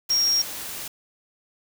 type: tone in noise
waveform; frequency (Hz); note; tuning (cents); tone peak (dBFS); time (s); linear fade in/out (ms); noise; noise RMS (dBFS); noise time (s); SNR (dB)
sine; 5588; F8; 0; -18; 0.1-0.42; 5; white; -34; 0.09-0.88; +13
effects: none